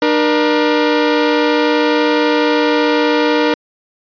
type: tone pair together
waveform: sawtooth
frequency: 300.1 / 476.3 Hz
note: D4 / A#4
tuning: +38 / +37 cents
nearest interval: minor sixth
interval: 799 cents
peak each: -10 dBFS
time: 0.02-3.54 s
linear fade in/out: 2 ms
effects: resampled to 11025 Hz